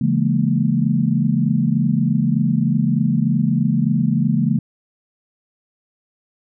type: chord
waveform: sine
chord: A# half-diminished seventh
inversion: first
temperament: just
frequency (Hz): 139.85 / 167.82 / 209.8 / 233.1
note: C#3 / E3 / G#3 / A#3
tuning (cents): +16 / +31 / +18 / 0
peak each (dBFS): -20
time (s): 0.01-4.59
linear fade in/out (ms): 5
effects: none